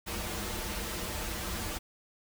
pink noise with comb filter, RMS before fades -36 dBFS, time 0.06-1.79 s, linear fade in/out 20 ms, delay 7.3 ms, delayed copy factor -0.85, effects none

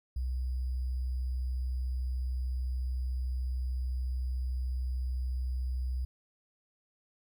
sine tone with sample-and-hold, 63.2 Hz, B1, 41 cents sharp, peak -30 dBFS, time 0.16-6.05 s, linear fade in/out 5 ms, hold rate 4900 Hz, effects none

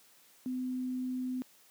sine tone, 254.4 Hz, C4, 48 cents flat, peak -32 dBFS, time 0.46-1.42 s, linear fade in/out 0 ms, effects white hiss -62 dBFS RMS until 1.7 s + high-pass 150 Hz 12 dB/octave

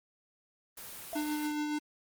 white noise, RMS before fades -45 dBFS, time 0.77-1.47 s, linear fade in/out 5 ms
sine tone with exponential decay, 671 Hz, E5, 31 cents sharp, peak -33 dBFS, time 1.13-1.34 s, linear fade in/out 0 ms, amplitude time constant 44 ms
square tone with tremolo, 299.9 Hz, D4, 36 cents sharp, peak -31 dBFS, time 1.15-1.79 s, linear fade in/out 10 ms, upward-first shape sine, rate 7.1 Hz, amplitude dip 30%
effects Opus 24 kbps

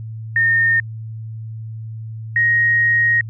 sine tone pair in turn, 1830 / 1876 Hz, A#6 / A#6, -32 / +11 cents, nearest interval unison, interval 43 cents, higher second, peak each -12 dBFS, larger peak neither, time 0.36-0.8 / 2.36-3.21 s, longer second, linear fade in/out 2 ms, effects added 111 Hz sine -27 dBFS peak until 3.29 s

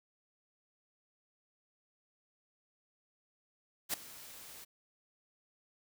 white noise with ADSR envelope, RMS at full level -32 dBFS, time 3.89-4.65 s, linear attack 45 ms, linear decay 7 ms, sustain -19 dB, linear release 15 ms, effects none

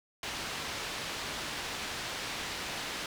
white low-pass noise, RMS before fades -38 dBFS, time 0.23-3.06 s, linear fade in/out 2 ms, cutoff 4100 Hz, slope 12 dB/octave, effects none

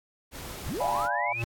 pink noise, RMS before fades -40 dBFS, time 0.31-1.09 s, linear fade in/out 50 ms
sine linear sweep, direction up, 30.87 to 2637 Hz, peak -30 dBFS, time 0.66-1.42 s, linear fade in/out 0 ms
sine chord, D diminished seventh, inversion none, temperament equal, 587.3 / 698.5 / 830.6 / 987.8 Hz, D5 / F5 / Ab5 / Cb6, 0 / 0 / 0 / 0 cents, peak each -35 / -32 / -31 / -31 dBFS, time 0.8-1.33 s, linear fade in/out 5 ms
square tone with exponential growth, 116.54 Hz, A#2, in tune, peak -27 dBFS, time 1.26-1.44 s, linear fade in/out 0 ms, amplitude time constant 39 ms
effects AAC 64 kbps

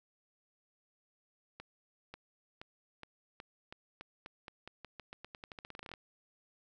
accelerating click train, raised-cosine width 0.3 ms, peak -30 dBFS, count 27, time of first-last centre 1.6-5.938 s, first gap 540 ms, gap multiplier 0.88, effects none

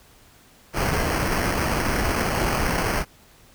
pink noise with sample-and-hold, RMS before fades -23 dBFS, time 0.73-3.05 s, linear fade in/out 50 ms, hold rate 3675 Hz, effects pink hiss -53 dBFS RMS until 3.54 s

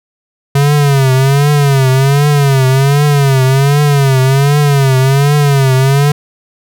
square tone with vibrato, 138.59 Hz, C#3, in tune, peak -7 dBFS, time 0.55-6.12 s, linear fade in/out 5 ms, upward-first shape triangle, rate 1.3 Hz, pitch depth 120 cents each way, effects none

